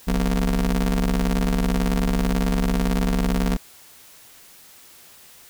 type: ring-modulated tone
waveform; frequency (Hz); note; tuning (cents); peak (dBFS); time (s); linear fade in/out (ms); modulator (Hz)
30% pulse; 69.3; C#2; 0; -13; 0.07-3.57; 10; 113
effects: white hiss -48 dBFS RMS until 5.49 s